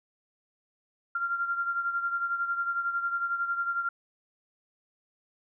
sine beating tone pair, 1384 / 1395 Hz, F6 / F6, -16 / -2 cents, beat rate 11 Hz, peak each -28 / -35 dBFS, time 1.15-3.89 s, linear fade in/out 5 ms, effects none

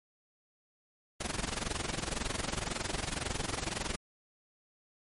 pink noise with amplitude modulation, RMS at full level -32 dBFS, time 1.2-3.96 s, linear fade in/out 10 ms, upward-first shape sine, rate 21.9 Hz, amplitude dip 85%, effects MP3 48 kbps

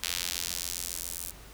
sawtooth tone with high-pass filter sweep, 87.31 Hz, F2, in tune, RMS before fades -35 dBFS, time 0.03-1.31 s, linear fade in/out 5 ms, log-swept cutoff 3200 to 9600 Hz, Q 0.95, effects added 50 Hz sine -50 dBFS peak until 1.53 s + pink hiss -51 dBFS RMS until 1.53 s

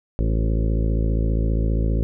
harmonic tone with a mistuned harmonic, 55 Hz, A1, in tune, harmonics 1 / 2 / 3 / 4 / 5 / 6 / 7 / 8 / 9 / 10, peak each -19 / -25 / -29 / -31 / -33 / -35 / -36 / -37 / -38 / -39 dBFS, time 0.19-2.03 s, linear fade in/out 0 ms, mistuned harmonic 6, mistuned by +31 cents, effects none

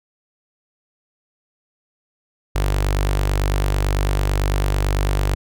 sawtooth tone with notch filter, 49 Hz, G1, in tune, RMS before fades -19 dBFS, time 2.55-5.35 s, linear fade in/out 10 ms, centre 210 Hz, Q 1.4, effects none

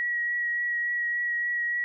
sine tone with vibrato, 1914 Hz, A#6, 45 cents sharp, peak -25 dBFS, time 0-1.84 s, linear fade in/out 0 ms, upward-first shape triangle, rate 3.5 Hz, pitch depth 15 cents each way, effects none

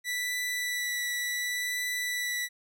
sawtooth tone with vibrato, 1968 Hz, B6, 7 cents flat, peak -26 dBFS, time 0.04-2.49 s, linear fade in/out 50 ms, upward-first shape triangle, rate 0.69 Hz, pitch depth 12 cents each way, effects none

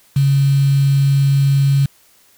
sine tone with quantisation, 138.59 Hz, C#3, in tune, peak -10 dBFS, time 0.16-1.86 s, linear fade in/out 5 ms, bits 5, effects white hiss -52 dBFS RMS until 2.37 s

